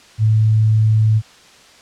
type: tone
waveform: sine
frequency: 109.2 Hz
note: A2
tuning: 13 cents flat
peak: -10 dBFS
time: 0.18-1.22 s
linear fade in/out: 50 ms
effects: white hiss -45 dBFS RMS until 1.81 s + low-pass 6000 Hz 12 dB/octave